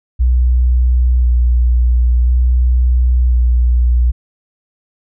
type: tone with vibrato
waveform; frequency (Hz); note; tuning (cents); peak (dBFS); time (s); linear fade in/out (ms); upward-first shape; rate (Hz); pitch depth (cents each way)
sine; 61.1; B1; -18; -8; 0.19-4.12; 20; square; 0.48; 18
effects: none